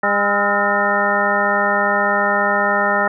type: harmonic tone with a mistuned harmonic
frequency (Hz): 202.6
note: G#3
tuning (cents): -43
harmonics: 1 / 2 / 3 / 4 / 5 / 6 / 7 / 9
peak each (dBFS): -26 / -26 / -21 / -21 / -25 / -22 / -22 / -20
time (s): 0.03-3.08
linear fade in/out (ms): 5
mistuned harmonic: 6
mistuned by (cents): +94
effects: none